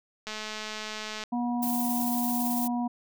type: click train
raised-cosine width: 0.2 ms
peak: -19 dBFS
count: 209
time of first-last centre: 0.27-1.237 s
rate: 215 Hz
type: harmonic tone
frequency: 241.6 Hz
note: B3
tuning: 38 cents flat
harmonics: 1 / 3 / 4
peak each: -27 / -34 / -37 dBFS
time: 1.32-2.88 s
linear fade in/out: 10 ms
type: noise with tremolo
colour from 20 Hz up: violet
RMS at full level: -32 dBFS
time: 1.62-2.68 s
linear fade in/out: 10 ms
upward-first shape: sine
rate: 18 Hz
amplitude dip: 25%
effects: none